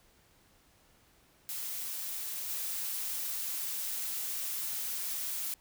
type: noise with level steps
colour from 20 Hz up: blue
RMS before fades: -38 / -36 dBFS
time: 1.49-5.54 s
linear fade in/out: 0 ms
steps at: 2.49 s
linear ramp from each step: 2 ms
effects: pink hiss -65 dBFS RMS until 5.6 s